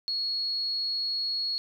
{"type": "tone", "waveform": "sine", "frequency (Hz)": 4331, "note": "C#8", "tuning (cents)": -41, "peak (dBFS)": -27, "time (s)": [0.08, 1.58], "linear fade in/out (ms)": 0, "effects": ["10-bit"]}